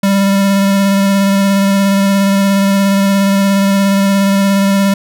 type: tone with vibrato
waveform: square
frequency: 197 Hz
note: G3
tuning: 9 cents sharp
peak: -9 dBFS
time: 0.03-4.94 s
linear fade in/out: 5 ms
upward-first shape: square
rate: 17 Hz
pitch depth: 12 cents each way
effects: none